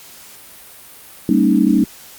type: chord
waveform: sine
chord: Eb dominant seventh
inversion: first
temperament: equal with one note detuned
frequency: 196 / 227.1 / 277.2 / 311.1 Hz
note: G3 / Bb3 / Db4 / Eb4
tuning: 0 / -45 / 0 / 0 cents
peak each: -16 dBFS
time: 1.29-1.84 s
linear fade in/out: 2 ms
effects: white hiss -40 dBFS RMS until 2.18 s + Opus 48 kbps